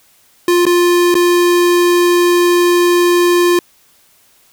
square tone with dropouts, 350.7 Hz, F4, 7 cents sharp, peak -9 dBFS, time 0.48-3.59 s, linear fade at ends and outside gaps 2 ms, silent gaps 0.654-0.665 / 1.143-1.152 s, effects white hiss -51 dBFS RMS until 4.52 s

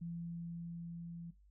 sine tone with level ramp, 169.5 Hz, E3, 49 cents sharp, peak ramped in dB -40 to -45 dBFS, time 0.01-1.31 s, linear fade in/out 10 ms, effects noise-tail reverb RT60 0.2 s tail -18 dB re dry + added 50 Hz sine -62 dBFS peak until 1.5 s

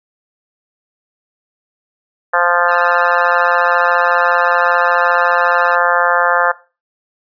harmonic tone, 174.61 Hz, F3, in tune, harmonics 3 / 4 / 5 / 6 / 7 / 8 / 9 / 10, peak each -19 / -19 / -19 / -19 / -19 / -19 / -19 / -19 dBFS, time 2.33-6.52 s, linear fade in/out 10 ms
sawtooth tone with vibrato, 1318.5 Hz, E6, in tune, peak -23 dBFS, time 2.68-5.76 s, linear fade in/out 10 ms, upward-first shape sine, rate 15 Hz, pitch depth 99 cents each way
effects noise-tail reverb RT60 0.3 s tail -17 dB re dry + resampled to 11025 Hz

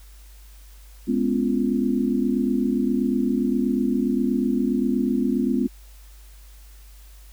sine chord, C# dominant seventh, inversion second, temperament just, 207.9 / 249.5 / 277.2 / 346.5 Hz, G#3 / B3 / C#4 / E#4, +2 / +18 / 0 / -14 cents, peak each -25 / -22 / -26 / -28 dBFS, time 1.07-5.68 s, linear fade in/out 20 ms, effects added 50 Hz sine -43 dBFS peak until 7.32 s + white hiss -54 dBFS RMS until 7.32 s

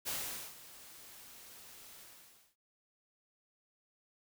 white noise with ADSR envelope, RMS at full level -37 dBFS, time 0.05-2.56 s, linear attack 29 ms, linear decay 460 ms, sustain -17 dB, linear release 580 ms, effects none

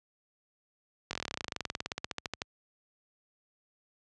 slowing click train, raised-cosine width 0.2 ms, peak -16 dBFS, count 30, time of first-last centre 1.11-2.419 s, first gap 21 ms, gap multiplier 1.05, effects high-pass 60 Hz 12 dB/octave + resampled to 22050 Hz

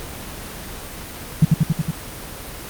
sine tone with echo, 158.1 Hz, D#3, 28 cents sharp, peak -7 dBFS, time 1.42-1.45 s, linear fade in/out 5 ms, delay 92 ms, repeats 5, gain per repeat -2 dB, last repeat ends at 1.91 s, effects pink hiss -33 dBFS RMS until 2.69 s + Opus 24 kbps

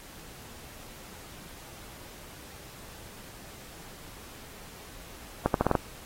accelerating click train, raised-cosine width 1 ms, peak -8 dBFS, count 6, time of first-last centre 5.46-5.752 s, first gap 82 ms, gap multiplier 0.83, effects pink hiss -48 dBFS RMS until 6.05 s + AAC 48 kbps

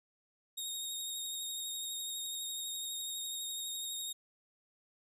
20% pulse tone with vibrato, 3729 Hz, A#7, in tune, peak -32 dBFS, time 0.57-4.13 s, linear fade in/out 10 ms, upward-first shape triangle, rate 12 Hz, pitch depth 29 cents each way, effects none

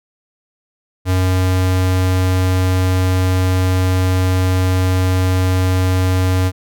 square tone, 92.5 Hz, F#2, in tune, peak -13 dBFS, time 1.05-6.52 s, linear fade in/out 50 ms, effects none

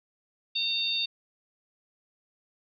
harmonic tone, 912 Hz, A#5, 38 cents flat, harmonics 3 / 4 / 5, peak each -33 / -28 / -32 dBFS, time 0.55-1.06 s, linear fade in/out 10 ms, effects none

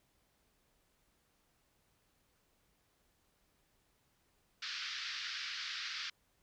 white band-pass noise, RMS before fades -42 dBFS, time 4.62-6.1 s, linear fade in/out 5 ms, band 1300 to 5200 Hz, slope 48 dB/octave, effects pink hiss -75 dBFS RMS until 6.42 s

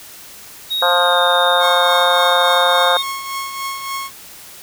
triangle tone with pitch glide, 3775 to 3680 Hz, A#7 to A#7, +21 to -23 cents, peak -16 dBFS, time 0.7-3.03 s, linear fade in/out 20 ms, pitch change -44 cents, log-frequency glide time 0.89-1.19 s
harmonic tone, 176.4 Hz, F3, 18 cents sharp, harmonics 3 / 4 / 5 / 6 / 7 / 8 / 9, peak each -18 / -19 / -20 / -21 / -21 / -22 / -23 dBFS, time 0.82-2.97 s, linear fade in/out 2 ms
sawtooth tone with tremolo, 1091 Hz, C#6, 28 cents flat, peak -17 dBFS, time 1.59-4.11 s, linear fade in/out 50 ms, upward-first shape triangle, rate 3.5 Hz, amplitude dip 55%
effects white hiss -38 dBFS RMS until 4.62 s

